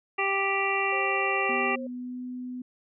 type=harmonic tone; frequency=392.1 Hz; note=G4; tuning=in tune; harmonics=1 / 2 / 3 / 5 / 6 / 7; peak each=-31 / -31 / -31 / -31 / -31 / -31 dBFS; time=0.18-1.76 s; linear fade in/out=10 ms
type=tone; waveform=sine; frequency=531 Hz; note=C5; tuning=25 cents sharp; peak=-36 dBFS; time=0.92-1.87 s; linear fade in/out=5 ms
type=tone with pitch glide; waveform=sine; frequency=246.9 to 250.5 Hz; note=B3 to B3; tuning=0 to +25 cents; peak=-33 dBFS; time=1.49-2.62 s; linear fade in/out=5 ms; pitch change=+25 cents; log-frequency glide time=1.83-2.19 s
effects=none